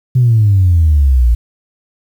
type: exponential sweep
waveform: sine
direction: down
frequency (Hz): 129.4 to 56.3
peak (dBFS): -5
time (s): 0.15-1.35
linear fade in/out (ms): 10
effects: tanh soft clip ceiling -2 dBFS + 7-bit